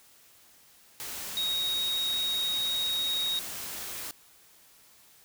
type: tone in noise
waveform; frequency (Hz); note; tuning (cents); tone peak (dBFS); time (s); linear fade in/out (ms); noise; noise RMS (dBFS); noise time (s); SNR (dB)
sine; 3769; A#7; +18; -27; 1.37-3.39; 0; white; -38; 1-4.11; +8
effects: white hiss -58 dBFS RMS until 5.24 s